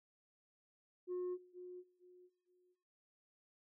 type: tone with echo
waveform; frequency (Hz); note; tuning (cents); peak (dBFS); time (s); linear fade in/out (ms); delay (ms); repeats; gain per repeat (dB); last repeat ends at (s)
sine; 360.9; F#4; -43; -36; 1.07-1.38; 50; 460; 3; -12; 2.76
effects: noise-tail reverb RT60 1.0 s tail -23 dB re dry + tanh soft clip ceiling -37 dBFS